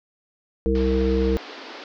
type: harmonic tone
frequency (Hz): 65.41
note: C2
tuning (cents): 0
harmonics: 1 / 3 / 5 / 7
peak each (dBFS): -22 / -25 / -25 / -22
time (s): 0.66-1.37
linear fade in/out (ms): 0
type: band-pass noise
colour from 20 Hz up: pink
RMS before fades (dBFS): -39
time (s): 0.75-1.84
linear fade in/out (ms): 2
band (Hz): 260 to 5100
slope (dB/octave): 48
effects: none